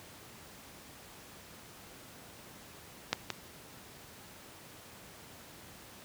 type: clicks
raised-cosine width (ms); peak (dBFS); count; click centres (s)
0.2; -10 / -16; 2; 3.13 / 3.303
effects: pink hiss -52 dBFS RMS until 6.04 s + high-pass 80 Hz 12 dB/octave